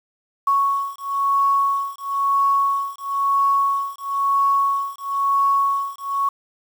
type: beating tone pair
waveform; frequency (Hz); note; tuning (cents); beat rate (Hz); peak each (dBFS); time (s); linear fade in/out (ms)
sine; 1108.7 / 1109.7; C#6 / C#6; 0 / +2; 1; -20; 0.47-6.29; 5
effects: 7-bit